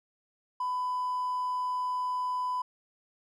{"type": "tone with hard clipping", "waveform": "triangle", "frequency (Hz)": 1000, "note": "B5", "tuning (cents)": 21, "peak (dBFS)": -29, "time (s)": [0.6, 2.62], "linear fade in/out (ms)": 5, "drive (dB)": 4, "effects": []}